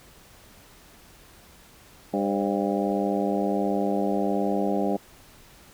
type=harmonic tone with a mistuned harmonic; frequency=99.8 Hz; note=G2; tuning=32 cents sharp; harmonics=2 / 3 / 4 / 5 / 6 / 7 / 8; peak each=-27 / -29 / -30 / -31 / -32 / -32 / -33 dBFS; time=2.13-4.97 s; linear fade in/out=10 ms; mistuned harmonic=5; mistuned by=+63 cents; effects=pink hiss -52 dBFS RMS until 5.73 s